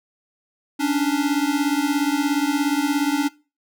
square beating tone pair, 280 / 297 Hz, C#4 / D4, +18 / +20 cents, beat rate 17 Hz, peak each -22 / -22 dBFS, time 0.79-3.29 s, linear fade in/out 20 ms, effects noise-tail reverb RT60 0.3 s tail -20 dB re dry

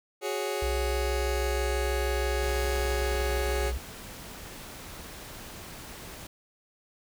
sawtooth chord, F# suspended second, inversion none, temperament just, 370 / 416.2 / 555 Hz, F#4 / G#4 / C#5, 0 / +4 / +2 cents, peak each -30 / -28 / -30 dBFS, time 0.21-3.73 s, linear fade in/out 50 ms
sine tone, 62.3 Hz, B1, 16 cents sharp, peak -28 dBFS, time 0.62-3.78 s, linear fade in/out 5 ms
pink noise, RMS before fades -43 dBFS, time 2.42-6.27 s, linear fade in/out 5 ms
effects none

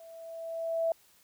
sine tone with level ramp, 659.3 Hz, E5, in tune, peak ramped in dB -48 to -24 dBFS, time 0-0.92 s, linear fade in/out 2 ms, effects white hiss -63 dBFS RMS until 1.23 s

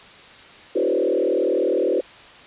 sine tone with frequency modulation, 440 Hz, A4, in tune, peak -17 dBFS, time 0.75-2.01 s, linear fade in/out 10 ms, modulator 40 Hz, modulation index 2.9, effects white hiss -44 dBFS RMS until 2.46 s + resampled to 8000 Hz

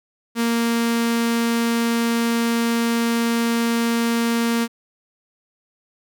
sawtooth tone with notch filter, 232.4 Hz, A#3, 5 cents flat, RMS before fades -20 dBFS, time 0.35-4.68 s, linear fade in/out 50 ms, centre 630 Hz, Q 1.8, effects none

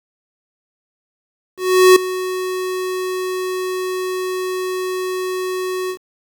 square tone with ADSR envelope, 370 Hz, F#4, in tune, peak -5 dBFS, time 1.57-5.98 s, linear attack 390 ms, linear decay 5 ms, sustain -16 dB, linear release 81 ms, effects 7-bit

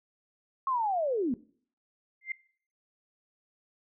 sine linear sweep, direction down, 1095 to 220.5 Hz, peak -26 dBFS, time 0.67-1.34 s, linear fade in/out 2 ms
sine tone with exponential growth, 2093 Hz, C7, in tune, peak -27 dBFS, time 2.21-2.32 s, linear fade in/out 5 ms, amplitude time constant 22 ms
effects noise-tail reverb RT60 0.5 s tail -20 dB re dry

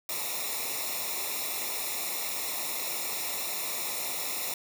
white noise with comb filter, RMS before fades -33 dBFS, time 0.09-4.54 s, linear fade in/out 2 ms, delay 0.64 ms, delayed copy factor -1, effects none

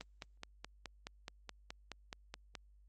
click train, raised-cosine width 0.2 ms, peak -27 dBFS, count 13, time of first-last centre 0.01-2.552 s, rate 4.72 Hz, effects added 50 Hz sine -61 dBFS peak until 2.88 s + Opus 32 kbps

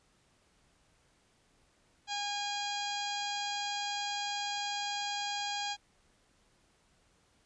harmonic tone with a mistuned harmonic, 817 Hz, G#5, 29 cents flat, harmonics 1 / 2 / 3 / 4 / 5 / 6 / 7 / 8 / 9, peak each -37 / -44 / -44 / -40 / -44 / -43 / -52 / -48 / -51 dBFS, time 2.07-5.77 s, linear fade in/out 50 ms, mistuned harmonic 6, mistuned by -21 cents, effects pink hiss -69 dBFS RMS until 7.45 s + resampled to 22050 Hz

